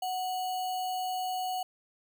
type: tone with sample-and-hold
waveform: sine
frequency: 740 Hz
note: F#5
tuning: in tune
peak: -30 dBFS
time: 0.02-1.63 s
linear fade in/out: 5 ms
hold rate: 3675 Hz
effects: none